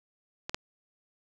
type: clicks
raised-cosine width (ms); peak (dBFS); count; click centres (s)
0.2; -17 / -12; 2; 0.495 / 0.545
effects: none